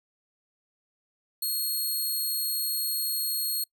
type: tone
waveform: 5% pulse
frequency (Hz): 4293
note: C8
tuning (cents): +44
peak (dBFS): -20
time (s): 1.42-3.64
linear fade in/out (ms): 5
effects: noise-tail reverb RT60 0.1 s tail -23 dB re dry